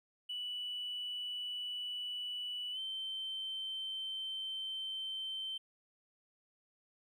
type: tone with pitch glide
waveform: triangle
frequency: 2960 to 3102 Hz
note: F#7 to G7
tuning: 0 to -19 cents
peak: -35 dBFS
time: 0.29-5.58 s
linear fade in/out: 10 ms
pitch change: +81 cents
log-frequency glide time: 2.72-2.79 s
effects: tanh soft clip ceiling -35 dBFS